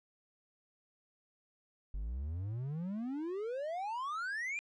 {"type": "exponential sweep", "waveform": "triangle", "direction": "up", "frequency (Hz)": [46.25, 2450], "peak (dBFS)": -34, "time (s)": [1.94, 4.59], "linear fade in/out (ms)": 0, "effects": ["resampled to 22050 Hz"]}